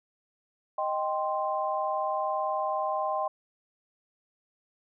sine chord, C minor, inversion first, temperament equal, 622.3 / 784 / 1046.5 Hz, Eb5 / G5 / C6, 0 / 0 / 0 cents, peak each -31 dBFS, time 0.78-3.28 s, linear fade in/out 5 ms, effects none

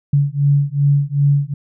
sine beating tone pair, 141.1 / 143.7 Hz, C#3 / D3, +31 / -37 cents, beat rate 2.6 Hz, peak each -15 dBFS, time 0.13-1.54 s, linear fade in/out 5 ms, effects none

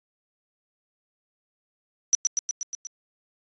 sine tone with echo, 5900 Hz, F#8, 6 cents flat, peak -15 dBFS, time 2.13-2.15 s, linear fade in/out 0 ms, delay 120 ms, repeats 6, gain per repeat -3 dB, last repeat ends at 2.87 s, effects resampled to 16000 Hz

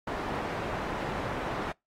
white low-pass noise, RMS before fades -34 dBFS, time 0.07-1.72 s, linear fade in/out 5 ms, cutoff 1000 Hz, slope 12 dB/octave, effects noise-tail reverb RT60 0.2 s tail -25 dB re dry + AAC 48 kbps

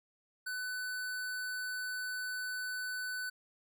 square tone, 1500 Hz, F#6, 23 cents sharp, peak -37 dBFS, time 0.46-3.3 s, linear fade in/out 10 ms, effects none

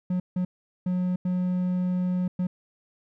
triangle tone bursts at uneven times, 181.3 Hz, F#3, 35 cents flat, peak -21 dBFS, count 5, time 0.1-0.2 / 0.36-0.45 / 0.86-1.16 / 1.25-2.28 / 2.39-2.47 s, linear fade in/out 5 ms, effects none

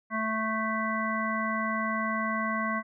harmonic tone, 220 Hz, A3, in tune, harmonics 1 / 3 / 5 / 7 / 9, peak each -32 / -36 / -31 / -36 / -34 dBFS, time 0.1-2.83 s, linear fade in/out 50 ms, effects none

